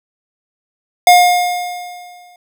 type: tone with exponential decay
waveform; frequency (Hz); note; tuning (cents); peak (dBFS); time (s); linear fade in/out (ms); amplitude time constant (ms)
square; 713; F5; +36; -3; 1.07-2.36; 2; 280
effects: none